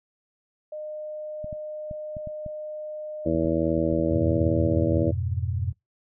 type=tone; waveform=sine; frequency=610 Hz; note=D#5; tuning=34 cents flat; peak=-32 dBFS; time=0.72-3.28 s; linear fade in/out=5 ms
type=clicks; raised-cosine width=5 ms; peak=-25 dBFS; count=11; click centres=1.444 / 1.528 / 1.912 / 2.168 / 2.273 / 2.463 / 3.349 / 3.453 / 3.779 / 3.928 / 3.994 s
type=harmonic tone; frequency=81.4 Hz; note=E2; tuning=21 cents flat; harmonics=1 / 2 / 3 / 4 / 5 / 6 / 7 / 8; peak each=-32 / -30 / -30 / -25 / -36 / -30 / -27 / -37 dBFS; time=3.25-5.12 s; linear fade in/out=20 ms
type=chord; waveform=sine; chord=F diminished; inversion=none; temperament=equal; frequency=87.31 / 103.83 / 123.47 Hz; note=F2 / Ab2 / Cb3; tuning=0 / 0 / 0 cents; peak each=-27 / -30 / -30 dBFS; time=4.11-5.73 s; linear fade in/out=10 ms
effects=noise-tail reverb RT60 0.2 s tail -26 dB re dry